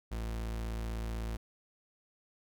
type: tone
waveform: 40% pulse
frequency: 56 Hz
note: A1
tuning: 31 cents sharp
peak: -34 dBFS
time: 0.11-1.37 s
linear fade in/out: 10 ms
effects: none